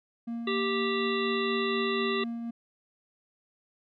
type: tone with tremolo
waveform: triangle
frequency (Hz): 233.1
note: A#3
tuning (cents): 0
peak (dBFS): -29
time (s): 0.27-2.51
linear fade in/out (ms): 10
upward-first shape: triangle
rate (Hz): 4.1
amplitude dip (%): 30
type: harmonic tone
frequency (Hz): 392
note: G4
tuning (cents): 0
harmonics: 1 / 3 / 5 / 7 / 9 / 10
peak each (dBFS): -29 / -34 / -36 / -37 / -39 / -39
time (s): 0.47-2.24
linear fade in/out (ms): 5
effects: none